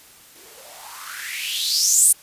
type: noise with band-pass filter sweep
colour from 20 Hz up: violet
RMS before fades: -22 dBFS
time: 0.35-2.13 s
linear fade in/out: 10 ms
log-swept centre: 320 to 9700 Hz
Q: 6.6
effects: white hiss -48 dBFS RMS until 2.22 s + resampled to 32000 Hz